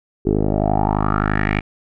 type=tone with low-pass filter sweep; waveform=10% pulse; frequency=51.6 Hz; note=G#1; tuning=10 cents flat; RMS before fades=-18 dBFS; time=0.25-1.61 s; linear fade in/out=20 ms; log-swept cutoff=390 to 2400 Hz; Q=5.2; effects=none